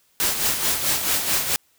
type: noise with tremolo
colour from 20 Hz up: white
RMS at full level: -20 dBFS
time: 0.2-1.56 s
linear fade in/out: 0 ms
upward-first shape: sine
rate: 4.6 Hz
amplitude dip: 55%
effects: white hiss -62 dBFS RMS until 1.78 s